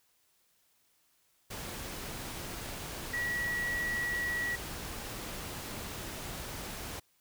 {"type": "tone in noise", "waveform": "sine", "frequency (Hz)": 1928, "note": "B6", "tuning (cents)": -42, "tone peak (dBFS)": -31, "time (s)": [3.13, 4.56], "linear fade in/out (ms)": 10, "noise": "pink", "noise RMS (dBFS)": -41, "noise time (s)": [1.5, 7], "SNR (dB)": 7, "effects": ["white hiss -71 dBFS RMS until 7.2 s"]}